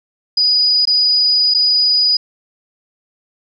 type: tone with dropouts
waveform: sine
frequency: 4937 Hz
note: D#8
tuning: 14 cents flat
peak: -10 dBFS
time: 0.37-2.17 s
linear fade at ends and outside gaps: 5 ms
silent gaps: 0.854-0.872 / 1.54-1.546 s
effects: none